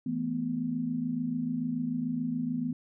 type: chord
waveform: sine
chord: E suspended fourth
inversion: none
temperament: equal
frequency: 164.81 / 220 / 246.9 Hz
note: E3 / A3 / B3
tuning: 0 / 0 / 0 cents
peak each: -36 / -36 / -30 dBFS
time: 0.06-2.73 s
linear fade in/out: 5 ms
effects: none